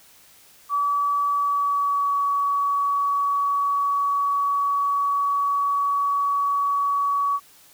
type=tone with pitch glide; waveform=sine; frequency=1146 to 1131.5 Hz; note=D6 to C#6; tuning=-43 to +35 cents; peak=-19 dBFS; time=0.69-7.4 s; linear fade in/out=50 ms; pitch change=-22 cents; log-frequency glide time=1.31-2.16 s; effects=white hiss -52 dBFS RMS until 7.73 s